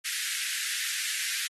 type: high-pass noise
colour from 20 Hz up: pink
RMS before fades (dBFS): -32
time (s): 0.04-1.48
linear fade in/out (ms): 20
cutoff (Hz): 1600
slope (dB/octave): 48
effects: AAC 32 kbps